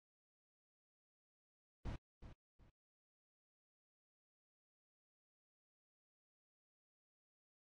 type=noise with echo; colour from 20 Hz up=brown; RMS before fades=-44 dBFS; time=1.85-1.96 s; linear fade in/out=5 ms; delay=370 ms; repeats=2; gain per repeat=-11 dB; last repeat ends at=2.7 s; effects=low-pass 5000 Hz 12 dB/octave + AAC 32 kbps